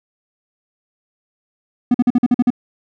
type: tone bursts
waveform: triangle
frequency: 244.5 Hz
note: B3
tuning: 17 cents flat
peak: -7 dBFS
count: 8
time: 1.91-2.504 s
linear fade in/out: 5 ms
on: 34 ms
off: 46 ms
effects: none